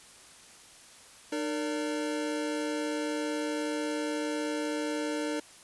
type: tone cluster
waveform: square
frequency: 302.7 / 460.8 / 579 Hz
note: D#4 / A#4 / D5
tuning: -48 / -20 / -25 cents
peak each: -33 / -37 / -38 dBFS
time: 1.32-5.4 s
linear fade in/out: 5 ms
effects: white hiss -53 dBFS RMS until 5.63 s + resampled to 24000 Hz